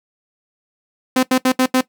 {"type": "tone bursts at uneven times", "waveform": "sawtooth", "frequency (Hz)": 257.3, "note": "C4", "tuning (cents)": -29, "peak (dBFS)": -8, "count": 5, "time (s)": [[1.16, 1.23], [1.31, 1.38], [1.45, 1.52], [1.59, 1.66], [1.74, 1.81]], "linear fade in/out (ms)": 5, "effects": ["noise-tail reverb RT60 0.1 s tail -17 dB re dry"]}